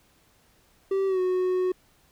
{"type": "tone with pitch glide", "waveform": "triangle", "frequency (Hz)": [387.8, 367.5], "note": ["G4", "F#4"], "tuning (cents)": [-19, -12], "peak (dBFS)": -20, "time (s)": [0.91, 1.72], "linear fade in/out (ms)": 5, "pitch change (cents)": -93, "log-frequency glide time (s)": [1.07, 1.2], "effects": ["pink hiss -62 dBFS RMS until 2.11 s"]}